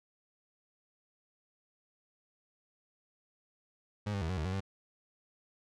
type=tone with pitch steps; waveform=30% pulse; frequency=104 / 99.5 / 80.6 / 92.9 / 77.3 / 93.2 / 97.3 Hz; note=G#2 / G2 / E2 / F#2 / D#2 / F#2 / G2; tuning=+3 / +26 / -38 / +7 / -11 / +13 / -12 cents; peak=-30 dBFS; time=4.06-4.606 s; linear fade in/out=10 ms; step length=78 ms; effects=low-pass 6000 Hz 12 dB/octave